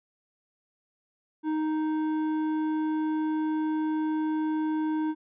triangle tone with hard clipping, 311.1 Hz, D#4, in tune, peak -27 dBFS, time 1.43-5.15 s, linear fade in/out 50 ms, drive 12 dB, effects resampled to 8000 Hz

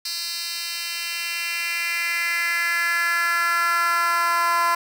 10% pulse tone with high-pass filter sweep, 341.2 Hz, F4, 40 cents flat, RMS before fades -23 dBFS, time 0.05-4.75 s, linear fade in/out 5 ms, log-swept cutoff 4100 to 1000 Hz, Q 3.1, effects none

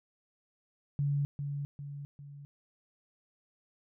sine tone with echo, 142.6 Hz, C#3, 49 cents sharp, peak -27 dBFS, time 0.99-1.25 s, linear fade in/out 0 ms, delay 400 ms, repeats 3, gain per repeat -6 dB, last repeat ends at 2.45 s, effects none

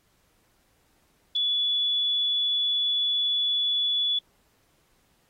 sine tone, 3426 Hz, A7, 47 cents flat, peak -22 dBFS, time 1.35-4.19 s, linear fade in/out 5 ms, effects pink hiss -67 dBFS RMS until 5.29 s + AAC 48 kbps

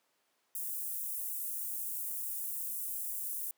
white high-pass noise, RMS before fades -38 dBFS, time 0.55-3.51 s, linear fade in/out 2 ms, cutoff 9400 Hz, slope 24 dB/octave, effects pink hiss -75 dBFS RMS until 3.57 s + high-pass 400 Hz 12 dB/octave

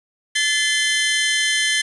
sawtooth tone cluster, 1736 / 2057 / 3106 Hz, A6 / C7 / G7, -24 / -30 / -17 cents, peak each -18 dBFS, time 0.35-1.82 s, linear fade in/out 10 ms, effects resampled to 24000 Hz + 7-bit

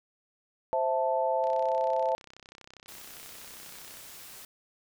sine chord, A minor, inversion first, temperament equal, 523.3 / 659.3 / 880 Hz, C5 / E5 / A5, 0 / 0 / 0 cents, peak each -29 dBFS, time 0.73-2.15 s, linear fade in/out 0 ms
click train, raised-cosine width 0.2 ms, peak -31 dBFS, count 83, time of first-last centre 1.44-3.971 s, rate 32.4 Hz
white noise, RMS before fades -47 dBFS, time 2.88-4.45 s, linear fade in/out 2 ms
effects none

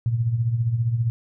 sine tone with tremolo, 116.54 Hz, A#2, in tune, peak -16 dBFS, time 0.06-1.1 s, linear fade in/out 0 ms, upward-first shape triangle, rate 15 Hz, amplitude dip 70%, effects none

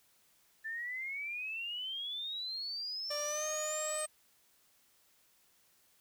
sine exponential sweep, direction up, 1757 to 8390 Hz, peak -37 dBFS, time 0.64-4.07 s, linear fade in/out 20 ms
sawtooth tone with pitch glide, 590 to 614.3 Hz, D5 to D#5, +8 to -22 cents, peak -33 dBFS, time 3.1-4.06 s, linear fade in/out 10 ms, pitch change +70 cents, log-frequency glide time 3.26-3.45 s
effects white hiss -69 dBFS RMS until 6 s

